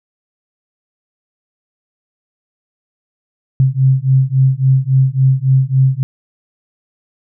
sine beating tone pair, 130.81 / 134.41 Hz, C3 / C3, 0 / +47 cents, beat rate 3.6 Hz, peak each -12 dBFS, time 3.6-6.03 s, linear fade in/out 0 ms, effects none

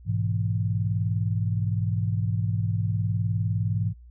sine chord, E major, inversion first, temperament equal, 103.83 / 123.47 / 164.81 Hz, G#2 / B2 / E3, 0 / 0 / 0 cents, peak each -24 / -30 / -30 dBFS, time 0.05-3.94 s, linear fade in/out 50 ms, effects added 60 Hz sine -45 dBFS peak until 4.1 s

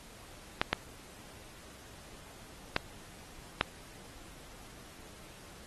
clicks, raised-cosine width 0.3 ms, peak -9 dBFS, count 4, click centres 0.615 / 0.73 / 2.764 / 3.611 s, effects pink hiss -53 dBFS RMS until 5.66 s + AAC 32 kbps

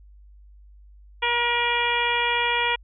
harmonic tone, 476.9 Hz, A#4, 39 cents sharp, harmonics 1 / 2 / 3 / 4 / 5 / 6 / 7, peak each -31 / -25 / -31 / -28 / -26 / -30 / -30 dBFS, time 1.22-2.76 s, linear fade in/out 10 ms, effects added 50 Hz sine -46 dBFS peak until 2.83 s

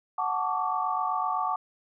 sine chord, D major seventh, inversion first, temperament equal with one note detuned, 740 / 880 / 1126.8 / 1174.7 Hz, F#5 / A5 / C#6 / D6, 0 / 0 / +28 / 0 cents, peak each -31 dBFS, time 0.18-1.56 s, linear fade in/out 5 ms, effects none

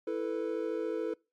triangle chord, E suspended fourth, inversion none, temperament equal, 329.6 / 440 / 493.9 Hz, E4 / A4 / B4, 0 / 0 / 0 cents, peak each -34 / -32 / -34 dBFS, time 0.07-1.14 s, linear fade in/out 5 ms, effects noise-tail reverb RT60 0.3 s tail -26 dB re dry + MP3 64 kbps

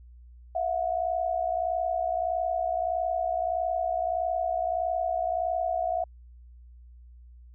sine tone pair together, 663 / 724.6 Hz, E5 / F#5, +10 / -36 cents, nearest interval major second, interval 154 cents, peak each -28 dBFS, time 0.55-6.04 s, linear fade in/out 5 ms, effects added 60 Hz sine -47 dBFS peak until 7.54 s

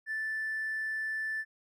sine tone with hard clipping, 1759 Hz, A6, 1 cent flat, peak -32 dBFS, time 0.06-1.45 s, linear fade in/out 50 ms, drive 1 dB, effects none

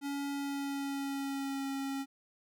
square tone with pitch glide, 281.6 to 273.1 Hz, C#4 to C#4, +27 to -26 cents, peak -35 dBFS, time 0.01-2.06 s, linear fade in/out 50 ms, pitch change -53 cents, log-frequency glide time 0.31-1.68 s, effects none

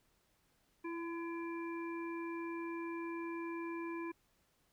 harmonic tone with a mistuned harmonic, 338.1 Hz, E4, 44 cents sharp, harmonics 1 / 3 / 5 / 7, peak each -40 / -47 / -54 / -51 dBFS, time 0.84-4.12 s, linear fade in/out 10 ms, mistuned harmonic 1, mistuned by -16 cents, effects pink hiss -75 dBFS RMS until 4.72 s

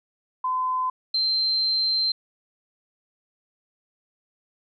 sine tone pair in turn, 1021 / 4127 Hz, C6 / C8, -43 / -25 cents, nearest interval 2 octaves, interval 2418 cents, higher second, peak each -22 / -20 dBFS, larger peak second, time 0.44-0.9 / 1.14-2.12 s, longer second, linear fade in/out 5 ms, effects none

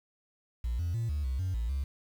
sine tone with pitch steps, 58.8 / 85.1 / 115.2 / 73.9 / 64.5 / 92.8 / 56.7 / 68.1 Hz, A#1 / F2 / A#2 / D2 / C2 / F#2 / A#1 / C#2, +16 / -44 / -20 / +11 / -24 / +6 / -47 / -30 cents, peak -27 dBFS, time 0.64-1.84 s, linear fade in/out 5 ms, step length 150 ms, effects tanh soft clip ceiling -27 dBFS + 9-bit

